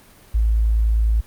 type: tone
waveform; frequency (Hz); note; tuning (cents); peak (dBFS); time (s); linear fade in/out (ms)
sine; 55; A1; 0; -14; 0.34-1.21; 10
effects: pink hiss -49 dBFS RMS until 1.26 s + Opus 32 kbps